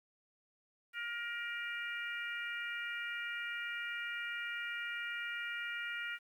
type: harmonic tone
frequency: 472.4 Hz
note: A#4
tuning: 23 cents sharp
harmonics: 3 / 4 / 5 / 6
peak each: -41 / -43 / -45 / -47 dBFS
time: 0.93-6.19 s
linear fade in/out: 50 ms
effects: 11-bit